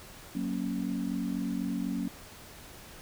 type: chord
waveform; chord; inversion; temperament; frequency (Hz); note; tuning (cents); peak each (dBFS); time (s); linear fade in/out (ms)
sine; F# major; none; equal; 185 / 233.1 / 277.2; F#3 / A#3 / C#4; 0 / 0 / 0; -34; 0.35-2.08; 5
effects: pink hiss -49 dBFS RMS until 3.01 s